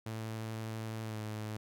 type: tone with pitch glide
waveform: sawtooth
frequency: 111 to 107.78 Hz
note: A2 to A2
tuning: +16 to -35 cents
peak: -34 dBFS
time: 0.06-1.57 s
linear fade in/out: 5 ms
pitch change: -51 cents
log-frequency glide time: 1.04-1.18 s
effects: none